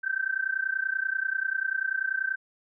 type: tone with amplitude modulation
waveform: sine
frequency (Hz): 1552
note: G6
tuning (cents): -18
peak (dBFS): -22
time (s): 0.03-2.36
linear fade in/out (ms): 20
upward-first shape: sine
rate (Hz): 30.3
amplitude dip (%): 90
effects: none